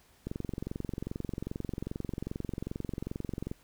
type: click train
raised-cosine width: 3 ms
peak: -22 dBFS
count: 74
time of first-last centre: 0.27-3.514 s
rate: 22.5 Hz
effects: pink hiss -63 dBFS RMS until 3.63 s